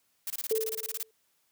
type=noise bursts; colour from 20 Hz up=blue; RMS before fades=-34 dBFS; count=14; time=0.27-1.03 s; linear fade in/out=2 ms; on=32 ms; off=24 ms
type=tone with exponential decay; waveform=sine; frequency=441.5 Hz; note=A4; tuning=6 cents sharp; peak=-23 dBFS; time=0.51-1.11 s; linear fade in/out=2 ms; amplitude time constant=130 ms
effects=white hiss -72 dBFS RMS until 1.51 s + high-pass 60 Hz 12 dB/octave